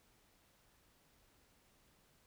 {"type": "silence", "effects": ["pink hiss -71 dBFS RMS until 2.26 s"]}